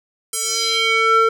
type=tone with band-pass filter sweep; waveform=square; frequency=450.3 Hz; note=A4; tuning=40 cents sharp; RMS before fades=-17 dBFS; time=0.33-1.29 s; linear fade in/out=5 ms; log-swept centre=9300 to 1000 Hz; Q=2.4; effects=none